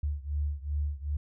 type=beating tone pair; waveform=sine; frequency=72.2 / 74.8 Hz; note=D2 / D2; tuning=-29 / +32 cents; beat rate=2.6 Hz; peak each=-31 / -33 dBFS; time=0.03-1.17 s; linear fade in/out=5 ms; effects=none

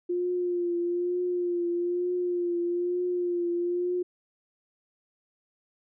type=tone with vibrato; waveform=sine; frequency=352.1 Hz; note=F4; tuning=14 cents sharp; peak=-25 dBFS; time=0.09-4.03 s; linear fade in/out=10 ms; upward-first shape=triangle; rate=1.1 Hz; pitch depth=36 cents each way; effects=none

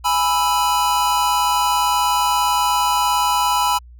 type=chord; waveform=square; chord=E major; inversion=first; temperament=equal; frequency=830.6 / 987.8 / 1318.5 Hz; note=G#5 / B5 / E6; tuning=0 / 0 / 0 cents; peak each=-22 / -18 / -24 dBFS; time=0.04-3.79 s; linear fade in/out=20 ms; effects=added 60 Hz sine -39 dBFS peak until 3.99 s

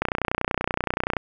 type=click train; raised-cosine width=0.5 ms; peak=-7 dBFS; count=36; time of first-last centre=0.02-1.168 s; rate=30.5 Hz; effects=none

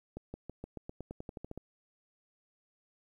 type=accelerating click train; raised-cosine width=2 ms; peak=-28 dBFS; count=14; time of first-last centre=0.17-1.576 s; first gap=170 ms; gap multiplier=0.92; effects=11-bit

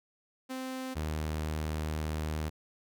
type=tone pair in turn; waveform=sawtooth; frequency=259.9 / 77.45 Hz; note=C4 / D#2; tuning=-11 / -7 cents; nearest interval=octave + major sixth; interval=2096 cents; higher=first; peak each=-32 / -28 dBFS; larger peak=second; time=0.49-0.95 / 0.95-2.5 s; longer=second; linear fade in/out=20 ms; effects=none

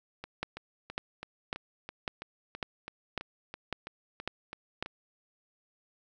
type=two click trains; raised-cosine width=0.3 ms; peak=-16 / -24 dBFS; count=9 / 15; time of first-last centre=0.43-4.826 / 0.24-4.86 s; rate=1.82 / 3.03 Hz; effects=none

